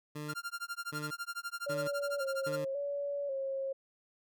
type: tone bursts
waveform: 20% pulse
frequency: 149.8 Hz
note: D3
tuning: 35 cents sharp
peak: -34 dBFS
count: 4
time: 0.15-2.65 s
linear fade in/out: 10 ms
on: 190 ms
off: 580 ms
type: tone with tremolo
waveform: 45% pulse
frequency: 1394 Hz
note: F6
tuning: 4 cents flat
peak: -35 dBFS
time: 0.28-2.57 s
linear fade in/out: 20 ms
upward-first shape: sine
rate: 12 Hz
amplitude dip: 100%
type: tone with vibrato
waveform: sine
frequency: 554.4 Hz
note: C#5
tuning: in tune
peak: -33 dBFS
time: 1.66-3.73 s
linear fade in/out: 10 ms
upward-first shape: square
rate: 0.92 Hz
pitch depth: 45 cents each way
effects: none